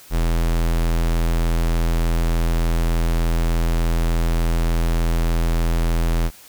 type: tone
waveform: square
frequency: 41.69 Hz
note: E1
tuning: 20 cents sharp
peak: -17 dBFS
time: 0.1-6.31 s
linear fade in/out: 50 ms
effects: white hiss -45 dBFS RMS until 6.48 s